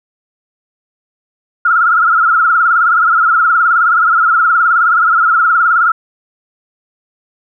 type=tone with vibrato; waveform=sine; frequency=1356 Hz; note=E6; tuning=49 cents sharp; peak=-7 dBFS; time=1.65-5.92 s; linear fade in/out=5 ms; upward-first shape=triangle; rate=19 Hz; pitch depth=120 cents each way; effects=none